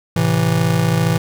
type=chord; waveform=square; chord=A minor; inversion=none; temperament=just; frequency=110 / 132 / 165 Hz; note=A2 / C3 / E3; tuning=0 / +16 / +2 cents; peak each=-20 / -21 / -17 dBFS; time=0.16-1.18 s; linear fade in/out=5 ms; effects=none